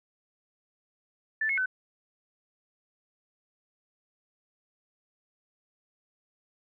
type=tone with pitch steps; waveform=sine; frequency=1759 / 2177 / 1514 Hz; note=A6 / C#7 / F#6; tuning=-1 / -32 / +39 cents; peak=-25 dBFS; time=1.41-1.659 s; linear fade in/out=5 ms; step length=83 ms; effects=none